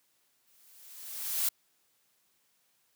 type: noise with exponential growth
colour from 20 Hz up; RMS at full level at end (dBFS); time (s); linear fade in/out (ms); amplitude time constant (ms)
blue; -27; 0.47-1.49; 5; 220
effects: white hiss -72 dBFS RMS until 2.95 s + high-pass 100 Hz 12 dB/octave